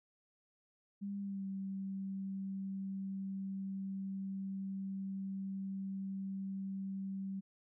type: tone with pitch glide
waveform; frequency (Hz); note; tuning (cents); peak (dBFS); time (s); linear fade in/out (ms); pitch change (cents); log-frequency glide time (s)
sine; 200.1 to 193.62; G3 to G3; +36 to -21; -38; 1.01-7.41; 20; -57; 1.2-1.45
effects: none